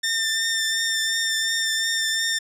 15% pulse tone with vibrato, 1800 Hz, A6, 39 cents sharp, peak -15 dBFS, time 0.03-2.39 s, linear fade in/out 10 ms, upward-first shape triangle, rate 2.8 Hz, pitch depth 23 cents each way, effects resampled to 32000 Hz

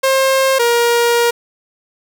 sawtooth tone pair in turn, 533 / 472.8 Hz, C5 / A#4, +32 / +24 cents, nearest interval major second, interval 208 cents, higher first, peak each -7 dBFS, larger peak neither, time 0.03-0.59 / 0.59-1.31 s, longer second, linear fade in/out 10 ms, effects 7-bit

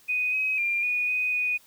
sine tone with pitch steps, 2491 / 2535 / 2391 / 2462 / 2494 / 2476 Hz, D#7 / D#7 / D7 / D#7 / D#7 / D#7, +1 / +32 / +30 / -19 / +3 / -9 cents, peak -23 dBFS, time 0.08-1.58 s, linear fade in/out 20 ms, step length 250 ms, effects white hiss -57 dBFS RMS until 1.66 s

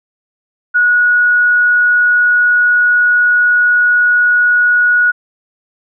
sine tone, 1458 Hz, F#6, 26 cents flat, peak -7 dBFS, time 0.74-5.12 s, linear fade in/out 20 ms, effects none

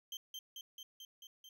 35% pulse tone with echo, 3136 Hz, G7, in tune, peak -40 dBFS, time 0.12-0.17 s, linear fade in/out 2 ms, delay 220 ms, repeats 6, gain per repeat -2 dB, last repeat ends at 1.49 s, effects none

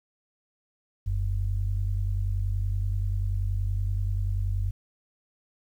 sine tone pair together, 45.23 / 95.7 Hz, F#1 / G2, -39 / -41 cents, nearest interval octave + minor second, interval 1298 cents, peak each -27 dBFS, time 1.06-4.71 s, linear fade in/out 10 ms, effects 10-bit

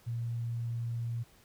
sine tone, 117.3 Hz, A#2, 11 cents sharp, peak -32 dBFS, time 0.06-1.24 s, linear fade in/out 20 ms, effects pink hiss -62 dBFS RMS until 1.44 s

